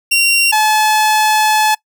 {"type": "tone pair in turn", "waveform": "sawtooth", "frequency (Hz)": [2754, 860], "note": ["F7", "A5"], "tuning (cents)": [-25, -40], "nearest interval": "octave + minor sixth", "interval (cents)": 2015, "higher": "first", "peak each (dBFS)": -6, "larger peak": "neither", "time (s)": [[0.11, 0.52], [0.52, 1.75]], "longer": "second", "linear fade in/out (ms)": 10, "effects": ["noise-tail reverb RT60 0.1 s tail -23 dB re dry"]}